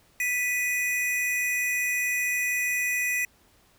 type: tone pair together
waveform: square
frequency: 1975.5 / 2489 Hz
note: B6 / D#7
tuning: 0 / 0 cents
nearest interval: major third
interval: 400 cents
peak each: -28 dBFS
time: 0.2-3.25 s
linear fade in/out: 2 ms
effects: pink hiss -61 dBFS RMS until 3.78 s